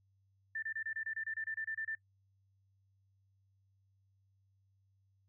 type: tone bursts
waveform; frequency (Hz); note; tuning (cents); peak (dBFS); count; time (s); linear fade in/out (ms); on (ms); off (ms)
sine; 1779; A6; +19; -36; 14; 0.55-1.951; 5; 75; 27
effects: noise-tail reverb RT60 0.1 s tail -24 dB re dry + added 97 Hz sine -70 dBFS peak until 5.28 s